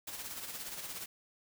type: noise with tremolo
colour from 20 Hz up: white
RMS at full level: -41 dBFS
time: 0.07-1.06 s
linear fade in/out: 5 ms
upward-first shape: sine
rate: 17 Hz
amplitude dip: 50%
effects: none